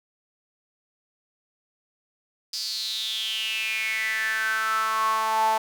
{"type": "tone with high-pass filter sweep", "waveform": "sawtooth", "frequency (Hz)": 220, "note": "A3", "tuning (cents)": 0, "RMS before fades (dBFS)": -26, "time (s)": [2.53, 5.58], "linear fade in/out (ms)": 5, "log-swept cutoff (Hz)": [4900, 810], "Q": 8.3, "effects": []}